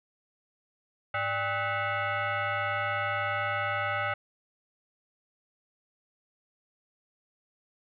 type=tone with frequency modulation; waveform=sine; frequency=103.83 Hz; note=G#2; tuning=in tune; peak=-27 dBFS; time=1.14-4.14 s; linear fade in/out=5 ms; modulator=694 Hz; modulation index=2.9; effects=none